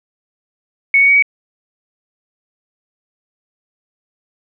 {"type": "tone with pitch steps", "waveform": "sine", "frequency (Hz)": [2217, 2232, 2248, 2264], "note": ["C#7", "C#7", "C#7", "C#7"], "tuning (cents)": [0, 11, 24, 36], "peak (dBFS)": -7, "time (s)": [0.94, 1.224], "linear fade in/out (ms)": 2, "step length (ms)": 71, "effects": []}